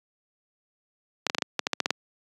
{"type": "clicks", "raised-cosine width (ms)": 0.2, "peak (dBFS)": -6, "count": 11, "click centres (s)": [1.267, 1.299, 1.348, 1.384, 1.422, 1.593, 1.669, 1.733, 1.803, 1.859, 1.906], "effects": ["high-pass 200 Hz 12 dB/octave", "resampled to 24000 Hz"]}